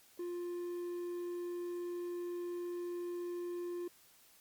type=tone with quantisation; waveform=triangle; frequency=350.8 Hz; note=F4; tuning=8 cents sharp; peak=-36 dBFS; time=0.19-3.88 s; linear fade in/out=5 ms; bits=11; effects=white hiss -64 dBFS RMS until 4.4 s + Opus 48 kbps